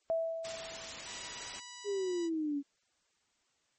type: tone with exponential decay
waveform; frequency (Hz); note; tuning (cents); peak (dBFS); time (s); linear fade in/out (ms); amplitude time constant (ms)
sine; 656; E5; -9; -27; 0.1-1.35; 0; 270
type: noise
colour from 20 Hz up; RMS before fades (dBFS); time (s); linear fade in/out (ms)
white; -42; 0.44-1.6; 10
type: tone with pitch glide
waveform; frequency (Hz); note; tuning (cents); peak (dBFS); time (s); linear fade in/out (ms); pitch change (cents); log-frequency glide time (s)
5% pulse; 971 to 980.6; B5 to B5; -30 to -13; -33; 1.04-2.3; 50; +17; 1.45-1.64
type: exponential sweep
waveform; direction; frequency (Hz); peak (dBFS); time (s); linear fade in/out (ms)
sine; down; 415.3 to 277.2; -31; 1.84-2.63; 50
effects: white hiss -75 dBFS RMS until 3.78 s + MP3 32 kbps